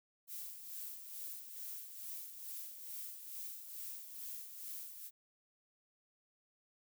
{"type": "noise with tremolo", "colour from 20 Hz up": "violet", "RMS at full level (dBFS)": -45, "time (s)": [0.27, 5.11], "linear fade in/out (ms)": 50, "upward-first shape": "sine", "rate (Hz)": 2.3, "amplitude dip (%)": 55, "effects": []}